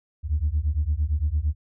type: beating tone pair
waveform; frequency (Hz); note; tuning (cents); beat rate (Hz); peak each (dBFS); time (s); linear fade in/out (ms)
sine; 71 / 79.8; C#2 / D#2; +42 / +44; 8.8; -23; 0.23-1.55; 50
effects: tanh soft clip ceiling -15 dBFS